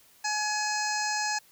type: harmonic tone with a mistuned harmonic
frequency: 846 Hz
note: G#5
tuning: 32 cents sharp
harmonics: 1 / 2 / 3 / 5 / 6 / 7 / 8 / 9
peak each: -31 / -32 / -38 / -38 / -36 / -41 / -36 / -41 dBFS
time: 0.24-1.39 s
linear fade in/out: 10 ms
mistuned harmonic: 8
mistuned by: -32 cents
effects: white hiss -59 dBFS RMS until 1.51 s